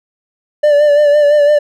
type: tone with vibrato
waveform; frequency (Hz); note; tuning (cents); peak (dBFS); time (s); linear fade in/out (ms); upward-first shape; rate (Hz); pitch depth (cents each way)
triangle; 587.3; D5; 0; -4; 0.63-1.59; 10; sine; 5.9; 37
effects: none